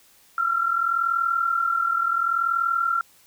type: tone pair together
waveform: sine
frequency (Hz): 1333.3 / 1374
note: E6 / F6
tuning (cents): +19 / -29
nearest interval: minor second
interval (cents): 52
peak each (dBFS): -26 / -21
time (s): 0.38-3.01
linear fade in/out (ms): 2
effects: white hiss -56 dBFS RMS until 3.26 s